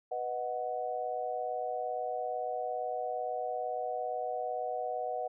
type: chord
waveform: sine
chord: B major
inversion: none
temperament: equal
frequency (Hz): 493.9 / 622.3 / 740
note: B4 / D#5 / F#5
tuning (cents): 0 / 0 / 0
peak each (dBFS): -38 / -38 / -35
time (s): 0.11-5.28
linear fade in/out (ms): 10
effects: none